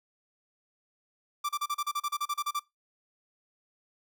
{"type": "tone bursts", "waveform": "45% pulse", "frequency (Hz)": 1174.7, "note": "D6", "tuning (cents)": 0, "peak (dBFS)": -28, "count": 14, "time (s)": [1.44, 2.596], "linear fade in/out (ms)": 10, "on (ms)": 51, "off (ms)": 34, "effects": ["noise-tail reverb RT60 0.2 s tail -22 dB re dry"]}